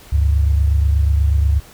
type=tone pair together; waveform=sine; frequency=71.7 / 99.99 Hz; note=D2 / G2; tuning=-41 / +35 cents; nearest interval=tritone; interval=576 cents; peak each=-12 / -20 dBFS; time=0.12-1.6 s; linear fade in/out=10 ms; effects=pink hiss -43 dBFS RMS until 1.73 s